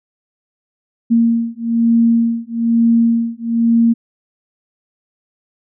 sine beating tone pair, 230.8 / 231.9 Hz, A#3 / A#3, -17 / -9 cents, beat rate 1.1 Hz, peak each -14 dBFS, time 1.1-3.94 s, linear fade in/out 20 ms, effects none

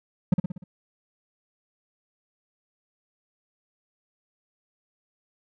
triangle tone with echo, 180 Hz, F#3, 47 cents flat, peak -12 dBFS, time 0.32-0.34 s, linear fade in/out 5 ms, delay 60 ms, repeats 5, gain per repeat -5 dB, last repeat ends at 0.64 s, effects none

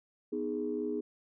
sine chord, G# minor, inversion first, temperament equal, 246.9 / 311.1 / 415.3 Hz, B3 / D#4 / G#4, 0 / 0 / 0 cents, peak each -37 / -36 / -34 dBFS, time 0.32-1.01 s, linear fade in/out 10 ms, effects tanh soft clip ceiling -22 dBFS

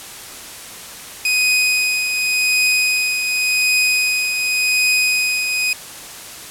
sawtooth tone with tremolo, 2500 Hz, D#7, 8 cents sharp, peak -9 dBFS, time 1.25-5.73 s, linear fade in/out 2 ms, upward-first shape triangle, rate 0.89 Hz, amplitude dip 50%, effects white hiss -34 dBFS RMS until 6.5 s + low-pass 12000 Hz 12 dB/octave

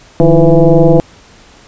sine tone with frequency modulation, 174.61 Hz, F3, in tune, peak -3 dBFS, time 0.2-1 s, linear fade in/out 0 ms, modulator 164 Hz, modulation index 2.8, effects pink hiss -41 dBFS RMS until 1.67 s + resampled to 16000 Hz

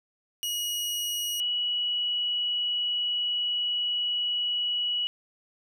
sawtooth / sine tone pair in turn, 2900 / 2930 Hz, F#7 / F#7, -35 / -18 cents, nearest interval unison, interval 17 cents, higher second, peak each -25 dBFS, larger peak neither, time 0.43-1.4 / 1.4-5.07 s, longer second, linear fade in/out 0 ms, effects none

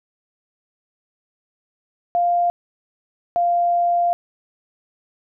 sine tone pair in turn, 698.5 / 695.9 Hz, F5 / F5, 0 / -6 cents, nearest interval unison, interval 6 cents, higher first, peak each -15 dBFS, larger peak neither, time 2.15-2.5 / 3.36-4.13 s, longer second, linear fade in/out 0 ms, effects none

